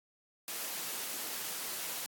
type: noise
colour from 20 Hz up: white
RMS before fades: -39 dBFS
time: 0.48-2.06 s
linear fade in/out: 0 ms
effects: high-pass 200 Hz 12 dB/octave + AAC 64 kbps